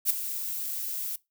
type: noise with ADSR envelope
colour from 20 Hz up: violet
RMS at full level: -21 dBFS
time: 0.05-1.16 s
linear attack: 52 ms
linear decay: 6 ms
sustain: -12 dB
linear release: 4 ms
effects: noise-tail reverb RT60 0.2 s tail -21 dB re dry